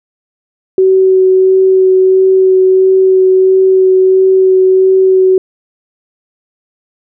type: tone with vibrato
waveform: sine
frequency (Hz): 377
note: F#4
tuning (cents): +32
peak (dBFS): -4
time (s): 0.78-5.38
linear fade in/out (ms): 2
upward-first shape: sine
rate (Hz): 1.5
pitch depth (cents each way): 10
effects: none